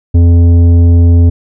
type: tone with tanh clipping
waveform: triangle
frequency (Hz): 85.5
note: F2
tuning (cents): -36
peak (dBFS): -4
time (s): 0.14-1.3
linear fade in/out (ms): 10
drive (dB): 14
effects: none